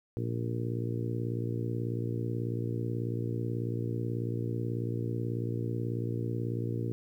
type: harmonic tone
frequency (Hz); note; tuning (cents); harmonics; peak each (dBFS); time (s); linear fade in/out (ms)
58.27; A#1; 0; 2 / 3 / 4 / 5 / 6 / 7 / 8; -32 / -42 / -41 / -40 / -40 / -43 / -43; 0.17-6.92; 0
effects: 11-bit